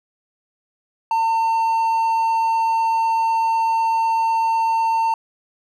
triangle tone, 904 Hz, A5, 47 cents sharp, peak -14 dBFS, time 1.11-5.14 s, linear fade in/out 2 ms, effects none

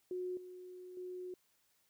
sine tone with level steps, 364.1 Hz, F#4, 28 cents flat, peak -37 / -48 / -42 dBFS, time 0.11-1.34 s, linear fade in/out 2 ms, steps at 0.37 / 0.97 s, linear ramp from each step 2 ms, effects white hiss -75 dBFS RMS until 1.89 s

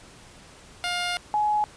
10% pulse / sine tone pair in turn, 708 / 842 Hz, F5 / G#5, +23 / +24 cents, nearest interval minor third, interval 301 cents, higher second, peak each -17 / -20 dBFS, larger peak first, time 0.84-1.17 / 1.34-1.64 s, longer first, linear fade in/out 0 ms, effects pink hiss -49 dBFS RMS until 1.76 s + resampled to 22050 Hz

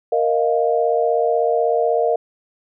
sine chord, Bb suspended fourth, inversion none, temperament equal, 466.2 / 622.3 / 698.5 Hz, Bb4 / Eb5 / F5, 0 / 0 / 0 cents, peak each -18 / -20 / -20 dBFS, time 0.12-2.16 s, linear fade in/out 5 ms, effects none

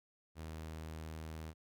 sawtooth tone, 79.3 Hz, D#2, 33 cents sharp, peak -40 dBFS, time 0.35-1.54 s, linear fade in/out 50 ms, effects none

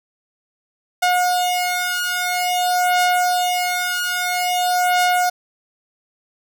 sawtooth beating tone pair, 720 / 720.5 Hz, F#5 / F#5, -47 / -46 cents, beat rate 0.5 Hz, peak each -16 dBFS, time 1.02-5.3 s, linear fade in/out 10 ms, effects none

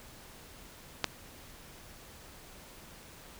click, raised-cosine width 0.2 ms, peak -9 dBFS, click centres 1.043 s, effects pink hiss -52 dBFS RMS until 3.39 s

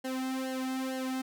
sawtooth tone with flanger, 260.9 Hz, C4, 5 cents flat, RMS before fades -34 dBFS, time 0.04-1.22 s, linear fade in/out 10 ms, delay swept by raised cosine 0.82 to 2.12 ms, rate 2.2 Hz, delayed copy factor -1, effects none

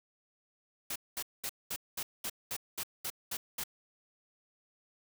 white noise bursts, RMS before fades -37 dBFS, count 11, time 0.9-3.638 s, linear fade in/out 5 ms, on 58 ms, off 210 ms, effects none

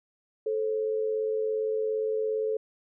sine tone pair together, 436.6 / 534 Hz, A4 / C5, -13 / +35 cents, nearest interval minor third, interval 348 cents, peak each -26 / -34 dBFS, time 0.46-2.57 s, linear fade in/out 5 ms, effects none

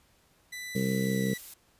sawtooth tone with pitch glide, 1989 to 1961.6 Hz, B6 to B6, +12 to -12 cents, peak -34 dBFS, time 0.52-1.38 s, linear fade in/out 10 ms, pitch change -24 cents, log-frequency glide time 0.93-1.26 s
blue noise, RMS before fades -44 dBFS, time 0.75-1.54 s, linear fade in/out 5 ms
harmonic tone, 65.41 Hz, C2, in tune, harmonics 2 / 3 / 4 / 5 / 6 / 7 / 8, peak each -33 / -28 / -37 / -42 / -41 / -34 / -43 dBFS, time 0.75-1.34 s, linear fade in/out 5 ms
effects pink hiss -65 dBFS RMS until 1.79 s + resampled to 32000 Hz

